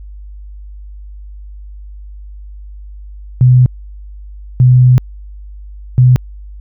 sine tone bursts at uneven times, 126 Hz, B2, 35 cents sharp, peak -3 dBFS, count 3, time 3.41-3.66 / 4.6-4.98 / 5.98-6.16 s, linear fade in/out 0 ms, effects added 50 Hz sine -28 dBFS peak until 6.6 s

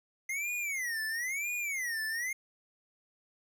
square tone with vibrato, 2072 Hz, C7, 17 cents flat, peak -33 dBFS, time 0.29-2.33 s, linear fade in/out 5 ms, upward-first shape sine, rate 1 Hz, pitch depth 290 cents each way, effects none

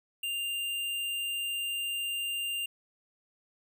sine tone with hard clipping, 2794 Hz, F7, in tune, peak -32 dBFS, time 0.23-2.66 s, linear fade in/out 5 ms, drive 17 dB, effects none

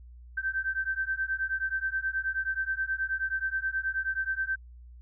sine beating tone pair, 1550 / 1559.4 Hz, G6 / G6, -20 / -10 cents, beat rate 9.4 Hz, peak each -31 dBFS, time 0.37-4.56 s, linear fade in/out 10 ms, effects added 60 Hz sine -46 dBFS peak until 5.01 s

